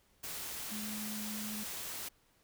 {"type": "tone in noise", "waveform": "sine", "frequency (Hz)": 212.8, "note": "G#3", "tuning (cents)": 42, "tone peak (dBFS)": -41, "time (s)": [0.71, 1.64], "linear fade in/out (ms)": 10, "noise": "white", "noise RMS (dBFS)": -42, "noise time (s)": [0.23, 2.09], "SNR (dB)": -2, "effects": ["pink hiss -70 dBFS RMS until 2.43 s"]}